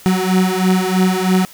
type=beating tone pair; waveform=35% pulse; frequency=184.5 / 187.6 Hz; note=F#3 / F#3; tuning=-5 / +24 cents; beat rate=3.1 Hz; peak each=-14 dBFS; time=0.06-1.45 s; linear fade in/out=0 ms; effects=white hiss -41 dBFS RMS until 1.53 s